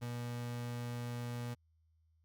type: tone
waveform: 35% pulse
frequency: 120.5 Hz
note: B2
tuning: 42 cents flat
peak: -37 dBFS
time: 0.01-1.55 s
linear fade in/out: 20 ms
effects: added 80 Hz sine -69 dBFS peak until 2.24 s